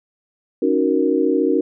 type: chord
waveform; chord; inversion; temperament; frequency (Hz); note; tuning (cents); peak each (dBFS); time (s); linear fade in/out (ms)
sine; D# minor seventh; third; equal; 277.2 / 311.1 / 370 / 466.2; C#4 / D#4 / F#4 / A#4; 0 / 0 / 0 / 0; -20; 0.62-1.61; 5
effects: none